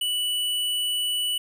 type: tone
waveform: square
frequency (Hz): 2960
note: F#7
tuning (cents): 0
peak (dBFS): -24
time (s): 0.01-1.38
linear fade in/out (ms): 5
effects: 11-bit